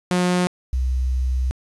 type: tone pair in turn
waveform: sawtooth / sine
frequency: 179.5 / 63.79 Hz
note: F3 / C2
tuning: +48 / -43 cents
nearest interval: octave + tritone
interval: 1791 cents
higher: first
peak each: -13 / -18 dBFS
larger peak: first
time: 0.11-0.47 / 0.73-1.51 s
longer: second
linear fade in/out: 0 ms
effects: resampled to 24000 Hz + 8-bit